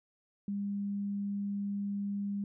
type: tone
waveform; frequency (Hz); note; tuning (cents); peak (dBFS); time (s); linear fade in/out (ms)
sine; 201.3; G3; +46; -32; 0.48-2.44; 2
effects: none